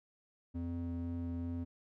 triangle ring-modulated tone, 170.9 Hz, F3, 37 cents flat, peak -31 dBFS, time 0.54-1.65 s, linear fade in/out 20 ms, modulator 84.8 Hz, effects none

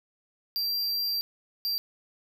square tone bursts at uneven times, 4724 Hz, D8, 9 cents sharp, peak -27 dBFS, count 2, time 0.56-1.21 / 1.65-1.78 s, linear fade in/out 0 ms, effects 11-bit

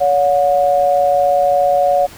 sine tone pair together, 566.1 / 723 Hz, C#5 / F#5, +36 / -40 cents, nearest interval major third, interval 424 cents, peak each -13 dBFS, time 0-2.07 s, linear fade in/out 20 ms, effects pink hiss -38 dBFS RMS until 2.17 s

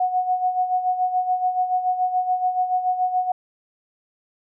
sine tone with tremolo, 734 Hz, F#5, 14 cents flat, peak -16 dBFS, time 0-3.32 s, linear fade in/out 5 ms, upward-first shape sine, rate 7 Hz, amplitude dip 65%, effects none

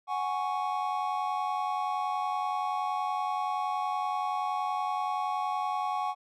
triangle chord, F# suspended second, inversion none, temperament equal, 740 / 830.6 / 1108.7 Hz, F#5 / G#5 / C#6, 0 / 0 / 0 cents, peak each -31 dBFS, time 0.07-6.15 s, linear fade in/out 50 ms, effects none

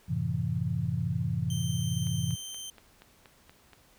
sine chord, F# half-diminished seventh, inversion none, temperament just, 92.5 / 111 / 133.2 / 166.5 Hz, F#2 / A2 / C3 / E3, 0 / +16 / +31 / +18 cents, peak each -35 / -33 / -32 / -32 dBFS, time 0.08-2.36 s, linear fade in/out 20 ms
20% pulse tone, 3119 Hz, G7, 9 cents flat, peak -33 dBFS, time 1.5-2.7 s, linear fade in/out 2 ms
click train, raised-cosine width 0.3 ms, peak -34 dBFS, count 8, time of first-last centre 2.07-3.733 s, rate 4.21 Hz
effects pink hiss -61 dBFS RMS until 3.98 s

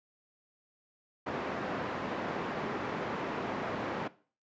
pink band-pass noise, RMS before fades -36 dBFS, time 1.26-4.08 s, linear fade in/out 10 ms, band 210 to 1600 Hz, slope 12 dB/octave, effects noise-tail reverb RT60 0.4 s tail -18 dB re dry + resampled to 16000 Hz

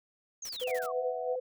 sine exponential sweep, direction down, 6700 to 1046.5 Hz, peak -38 dBFS, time 0.42-0.92 s, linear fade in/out 5 ms
white noise bursts, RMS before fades -46 dBFS, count 6, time 0.45-0.861 s, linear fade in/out 0 ms, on 41 ms, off 33 ms
sine tone with vibrato, 500 Hz, B4, 21 cents sharp, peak -31 dBFS, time 0.61-1.4 s, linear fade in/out 10 ms, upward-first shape triangle, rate 3 Hz, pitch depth 26 cents each way
sine chord, B suspended fourth, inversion none, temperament just, 493.9 / 658.5 / 740.8 Hz, B4 / E5 / F#5, 0 / -2 / +2 cents, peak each -38 dBFS, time 0.67-1.36 s, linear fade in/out 5 ms
effects none

